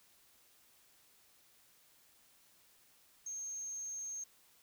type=tone; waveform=sine; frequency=6410 Hz; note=G8; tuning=38 cents sharp; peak=-40 dBFS; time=3.26-4.24 s; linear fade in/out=5 ms; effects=white hiss -67 dBFS RMS until 4.62 s